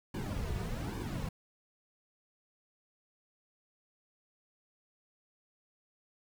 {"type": "noise with flanger", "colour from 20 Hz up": "brown", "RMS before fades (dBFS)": -37, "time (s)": [0.14, 1.29], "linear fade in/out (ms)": 5, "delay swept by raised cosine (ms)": [1.5, 3.8], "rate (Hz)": 1.2, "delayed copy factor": -0.8, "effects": []}